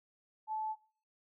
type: tone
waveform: sine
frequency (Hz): 869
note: A5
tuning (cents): -22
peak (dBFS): -34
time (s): 0.47-0.76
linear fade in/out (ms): 50
effects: noise-tail reverb RT60 0.5 s tail -20 dB re dry